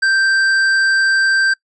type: tone with hard clipping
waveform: sine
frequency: 1568 Hz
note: G6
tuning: in tune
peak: -13 dBFS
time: 0.02-1.54 s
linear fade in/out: 10 ms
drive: 8 dB
effects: noise-tail reverb RT60 0.1 s tail -23 dB re dry + resampled to 22050 Hz